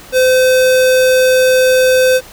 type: tone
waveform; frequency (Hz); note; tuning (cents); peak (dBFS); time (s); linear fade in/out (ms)
square; 513; C5; -34; -8; 0.12-2.21; 50
effects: pink hiss -36 dBFS RMS until 2.32 s